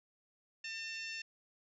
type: harmonic tone with a mistuned harmonic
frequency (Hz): 899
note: A5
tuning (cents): +37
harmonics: 2 / 3 / 4 / 5 / 6 / 7 / 8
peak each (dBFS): -47 / -43 / -53 / -53 / -48 / -58 / -59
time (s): 0.64-1.22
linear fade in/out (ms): 5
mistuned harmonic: 5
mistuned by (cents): -26
effects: none